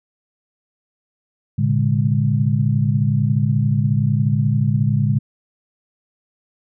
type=tone cluster; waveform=sine; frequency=112.1 / 128.8 / 143.3 / 204.3 Hz; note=A2 / C3 / D3 / G#3; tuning=+33 / -27 / -42 / -28 cents; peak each=-18 / -26 / -18 / -22 dBFS; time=1.58-5.19 s; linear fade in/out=10 ms; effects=none